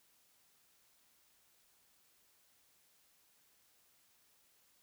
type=silence; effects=white hiss -71 dBFS RMS until 4.82 s